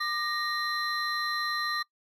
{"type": "tone cluster", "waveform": "triangle", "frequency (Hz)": [1194, 1866, 4071], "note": ["D6", "A#6", "C8"], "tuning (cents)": [28, 1, -48], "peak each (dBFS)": [-30, -31, -33], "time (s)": [0, 1.83], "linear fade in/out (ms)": 10, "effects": ["noise-tail reverb RT60 0.1 s tail -23 dB re dry"]}